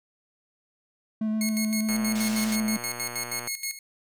triangle tone with vibrato, 217.1 Hz, A3, 23 cents flat, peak -22 dBFS, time 1.21-2.77 s, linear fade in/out 5 ms, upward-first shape square, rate 8.1 Hz, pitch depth 11 cents each way
10% pulse tone with tremolo, 2172 Hz, C#7, 36 cents flat, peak -19 dBFS, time 1.41-3.79 s, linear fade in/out 2 ms, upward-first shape square, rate 6.3 Hz, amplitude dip 75%
click train, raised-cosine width 0.5 ms, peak -22 dBFS, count 191, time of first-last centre 1.89-3.473 s, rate 120 Hz
white band-pass noise, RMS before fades -38 dBFS, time 2.15-2.56 s, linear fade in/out 5 ms, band 1600 to 6900 Hz, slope 12 dB/octave
effects none

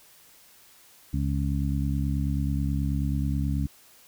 harmonic tone, 69.3 Hz, C#2, in tune, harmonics 1 / 2 / 3 / 4, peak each -27 / -28 / -32 / -33 dBFS, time 1.13-3.67 s, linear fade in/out 10 ms, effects white hiss -55 dBFS RMS until 4.07 s

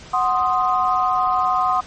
sine chord, C diminished, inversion second, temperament equal, 740 / 1046.5 / 1244.5 Hz, Gb5 / C6 / Eb6, 0 / 0 / 0 cents, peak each -20 dBFS, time 0.13-1.81 s, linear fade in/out 10 ms, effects pink hiss -41 dBFS RMS until 1.86 s + MP3 32 kbps

